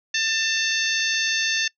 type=harmonic tone; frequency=893 Hz; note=A5; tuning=25 cents sharp; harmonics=2 / 3 / 4 / 5 / 6 / 7; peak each=-25 / -27 / -28 / -29 / -30 / -30 dBFS; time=0.14-1.68 s; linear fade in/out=5 ms; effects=noise-tail reverb RT60 0.1 s tail -23 dB re dry